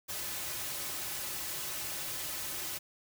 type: noise with comb filter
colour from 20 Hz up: white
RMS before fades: -38 dBFS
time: 0.08-2.79 s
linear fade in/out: 20 ms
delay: 4.3 ms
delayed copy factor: -0.6
effects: none